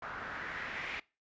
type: noise with low-pass filter sweep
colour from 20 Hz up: white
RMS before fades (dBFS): -41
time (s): 0.02-1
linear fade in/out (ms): 5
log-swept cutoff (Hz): 1300 to 2300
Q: 3.2
effects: noise-tail reverb RT60 0.3 s tail -23 dB re dry + resampled to 16000 Hz